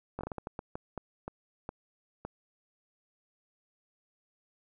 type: slowing click train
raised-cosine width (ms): 1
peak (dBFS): -23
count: 13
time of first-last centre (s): 0.19-2.25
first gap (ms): 19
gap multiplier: 1.36
effects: none